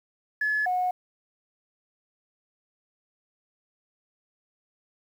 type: tone pair in turn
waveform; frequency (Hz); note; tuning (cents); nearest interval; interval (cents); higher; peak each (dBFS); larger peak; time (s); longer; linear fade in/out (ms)
sine; 1711 / 729.4; A6 / F#5; -49 / -25; octave + minor third; 1476; first; -22; neither; 0.41-0.66 / 0.66-0.91; neither; 5
effects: tanh soft clip ceiling -18 dBFS + 9-bit